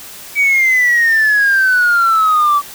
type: exponential sweep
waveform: sine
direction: down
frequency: 2291 to 1144 Hz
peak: -7 dBFS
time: 0.35-2.62 s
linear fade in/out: 50 ms
effects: tanh soft clip ceiling -6 dBFS + white hiss -33 dBFS RMS until 2.74 s